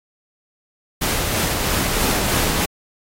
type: noise with tremolo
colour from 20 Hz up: pink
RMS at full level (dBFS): -19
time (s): 1.01-2.66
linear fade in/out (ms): 10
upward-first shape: triangle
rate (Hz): 3.1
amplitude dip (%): 30
effects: AAC 48 kbps